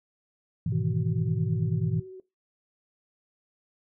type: chord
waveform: sine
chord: E major seventh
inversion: first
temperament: equal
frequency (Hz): 103.83 / 123.47 / 155.56 / 164.81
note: G#2 / B2 / D#3 / E3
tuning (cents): 0 / 0 / 0 / 0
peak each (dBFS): -30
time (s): 0.66-2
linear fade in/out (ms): 5
type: tone with vibrato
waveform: sine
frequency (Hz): 375.2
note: F#4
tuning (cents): +24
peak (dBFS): -40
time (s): 0.72-2.2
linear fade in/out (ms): 2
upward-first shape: sine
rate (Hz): 15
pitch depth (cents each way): 15
effects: noise-tail reverb RT60 0.2 s tail -18 dB re dry